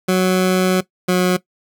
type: tone pair in turn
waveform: 20% pulse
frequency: 185 / 181.72 Hz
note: F#3 / F#3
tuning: 0 / -31 cents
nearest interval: unison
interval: 31 cents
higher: first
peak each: -8 dBFS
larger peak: neither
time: 0.08-0.81 / 1.08-1.37 s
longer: first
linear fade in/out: 10 ms
effects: noise-tail reverb RT60 0.1 s tail -18 dB re dry